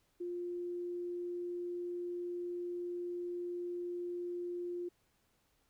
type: tone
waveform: sine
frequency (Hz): 351.5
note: F4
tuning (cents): +11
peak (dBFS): -37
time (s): 0.2-4.89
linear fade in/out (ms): 10
effects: pink hiss -75 dBFS RMS until 5.69 s